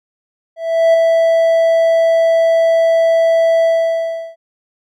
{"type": "tone with ADSR envelope", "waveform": "triangle", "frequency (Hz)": 659.3, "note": "E5", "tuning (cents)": 0, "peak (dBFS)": -4, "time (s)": [0.56, 4.36], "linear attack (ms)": 380, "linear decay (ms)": 4, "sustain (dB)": -3, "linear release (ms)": 720, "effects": []}